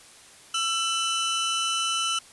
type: tone pair together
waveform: sawtooth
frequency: 1340 / 2993 Hz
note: E6 / F#7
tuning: +28 / +19 cents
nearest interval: octave + major second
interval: 1391 cents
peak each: -24 / -23 dBFS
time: 0.54-2.19 s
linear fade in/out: 5 ms
effects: white hiss -50 dBFS RMS until 2.32 s + resampled to 24000 Hz